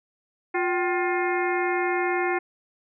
harmonic tone with a mistuned harmonic, 354.1 Hz, F4, 24 cents sharp, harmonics 1 / 2 / 3 / 4 / 5 / 6 / 7, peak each -25 / -28 / -33 / -34 / -32 / -31 / -38 dBFS, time 0.54-2.39 s, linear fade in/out 10 ms, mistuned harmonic 2, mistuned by +140 cents, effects none

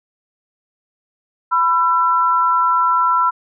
sine tone pair together, 995.8 / 1345 Hz, B5 / E6, +14 / +34 cents, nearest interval perfect fourth, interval 520 cents, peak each -15 dBFS, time 1.51-3.31 s, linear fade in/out 20 ms, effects none

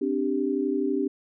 sine chord, C suspended second, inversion none, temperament equal, 261.6 / 293.7 / 392 Hz, C4 / D4 / G4, 0 / 0 / 0 cents, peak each -28 / -27 / -27 dBFS, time 0.01-1.08 s, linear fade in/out 10 ms, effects none

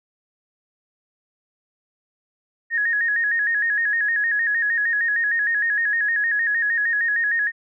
sine tone with vibrato, 1760 Hz, A6, in tune, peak -18 dBFS, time 2.7-7.52 s, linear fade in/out 50 ms, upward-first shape square, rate 6.5 Hz, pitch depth 83 cents each way, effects none

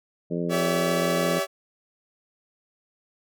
harmonic tone, 86 Hz, F2, 26 cents flat, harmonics 2 / 3 / 4 / 5 / 6 / 7, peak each -28 / -32 / -32 / -32 / -37 / -36 dBFS, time 0.3-1.4 s, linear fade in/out 20 ms
sawtooth chord, C# diminished, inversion second, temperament equal with one note detuned, 392 / 567.3 / 659.3 Hz, G4 / C#5 / E5, 0 / +40 / 0 cents, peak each -27 / -22 / -26 dBFS, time 0.49-1.47 s, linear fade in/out 50 ms
effects none

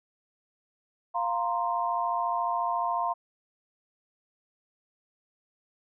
sine chord, F suspended fourth, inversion none, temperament equal, 698.5 / 932.3 / 1046.5 Hz, F5 / Bb5 / C6, 0 / 0 / 0 cents, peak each -30 dBFS, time 1.14-3.14 s, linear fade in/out 20 ms, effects none

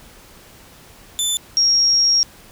20% pulse / sine tone pair in turn, 3520 / 5588 Hz, A7 / F8, 0 / 0 cents, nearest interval minor sixth, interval 800 cents, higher second, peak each -12 dBFS, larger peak neither, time 1.19-1.37 / 1.57-2.23 s, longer second, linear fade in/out 0 ms, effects pink hiss -45 dBFS RMS until 2.51 s

